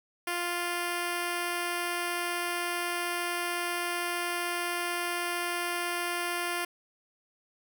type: tone with notch filter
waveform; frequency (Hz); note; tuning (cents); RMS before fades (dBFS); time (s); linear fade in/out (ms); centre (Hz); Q
5% pulse; 349.3; F4; 0; -32; 0.27-6.65; 5; 3900; 1.8
effects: none